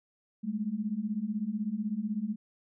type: beating tone pair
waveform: sine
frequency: 201.8 / 217.8 Hz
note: G#3 / A3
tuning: -49 / -17 cents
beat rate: 16 Hz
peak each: -34 / -32 dBFS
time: 0.43-2.36 s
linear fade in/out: 20 ms
effects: none